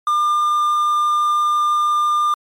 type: tone with quantisation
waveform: triangle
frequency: 1201 Hz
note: D6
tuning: 38 cents sharp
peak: -12 dBFS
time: 0.07-2.34 s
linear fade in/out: 2 ms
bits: 7
effects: MP3 64 kbps